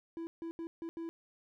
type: tone bursts at uneven times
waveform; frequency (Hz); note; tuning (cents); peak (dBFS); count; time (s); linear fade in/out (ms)
triangle; 331.7; E4; +11; -36; 5; 0.17-0.27 / 0.42-0.51 / 0.59-0.67 / 0.82-0.89 / 0.97-1.09; 0
effects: none